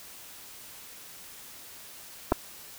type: clicks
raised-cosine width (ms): 1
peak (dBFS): -9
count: 2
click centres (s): 2.32 / 2.323
effects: white hiss -47 dBFS RMS until 2.78 s